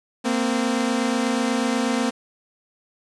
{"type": "tone pair together", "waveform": "sawtooth", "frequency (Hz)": [230, 258.2], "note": ["A#3", "C4"], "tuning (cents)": [-23, -23], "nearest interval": "major second", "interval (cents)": 200, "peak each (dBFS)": -19, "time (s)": [0.24, 2.11], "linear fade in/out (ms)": 20, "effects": ["resampled to 22050 Hz", "7-bit"]}